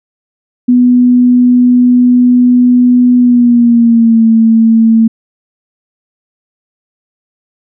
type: tone with pitch glide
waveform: sine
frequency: 246.9 to 225.1 Hz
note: B3 to A3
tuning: 0 to +40 cents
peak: -3 dBFS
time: 0.68-5.08 s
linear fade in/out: 10 ms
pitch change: -160 cents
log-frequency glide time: 3.17-4.24 s
effects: none